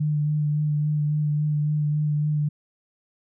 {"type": "tone with vibrato", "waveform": "sine", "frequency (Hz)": 149.8, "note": "D3", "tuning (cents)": 35, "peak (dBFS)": -20, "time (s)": [0, 2.49], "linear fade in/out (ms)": 10, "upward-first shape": "sine", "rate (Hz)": 3.6, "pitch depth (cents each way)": 18, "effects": []}